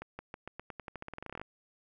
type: accelerating click train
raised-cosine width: 0.5 ms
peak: -26 dBFS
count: 21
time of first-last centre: 0.02-1.415 s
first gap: 170 ms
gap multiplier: 0.89
effects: none